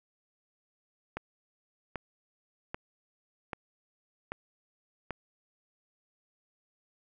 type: click train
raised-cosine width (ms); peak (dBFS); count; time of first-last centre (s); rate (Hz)
0.5; -20; 6; 1.17-5.107; 1.27
effects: none